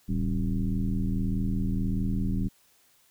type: tone with frequency modulation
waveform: sine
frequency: 110 Hz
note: A2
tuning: in tune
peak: -24 dBFS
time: 0.08-2.49 s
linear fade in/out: 20 ms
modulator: 81.6 Hz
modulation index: 1.7
effects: white hiss -63 dBFS RMS until 3.1 s